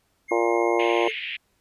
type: tone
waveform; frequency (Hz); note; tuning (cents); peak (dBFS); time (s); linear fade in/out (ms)
triangle; 2142; C7; +40; -30; 0.28-1.12; 20
type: harmonic tone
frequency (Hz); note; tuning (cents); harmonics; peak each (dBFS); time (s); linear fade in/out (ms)
116.54; A#2; 0; 3 / 4 / 5 / 6 / 7 / 8 / 9; -23 / -25 / -27 / -29 / -30 / -31 / -32; 0.31-1.08; 5
type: band-pass noise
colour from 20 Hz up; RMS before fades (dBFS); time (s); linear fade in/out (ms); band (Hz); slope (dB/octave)
white; -32; 0.79-1.37; 10; 2000 to 3000; 48
type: tone with exponential decay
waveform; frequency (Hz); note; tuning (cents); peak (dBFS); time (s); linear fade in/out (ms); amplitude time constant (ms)
sine; 440; A4; 0; -23; 1.08-1.15; 2; 15
effects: pink hiss -68 dBFS RMS until 1.6 s + resampled to 32000 Hz